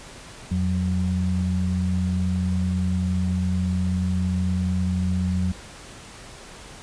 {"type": "tone pair together", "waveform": "sine", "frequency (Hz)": [86.55, 183.4], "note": ["F2", "F#3"], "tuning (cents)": [-15, -15], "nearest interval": "octave + minor second", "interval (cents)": 1300, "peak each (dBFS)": [-23, -23], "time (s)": [0.51, 5.52], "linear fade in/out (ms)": 5, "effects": ["pink hiss -42 dBFS RMS until 6.82 s", "resampled to 22050 Hz"]}